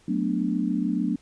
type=chord; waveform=sine; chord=B minor seventh; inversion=second; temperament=equal; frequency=185 / 220 / 246.9 / 293.7 Hz; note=F#3 / A3 / B3 / D4; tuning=0 / 0 / 0 / 0 cents; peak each=-28 dBFS; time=0.08-1.16 s; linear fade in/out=5 ms; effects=pink hiss -59 dBFS RMS until 1.21 s + resampled to 22050 Hz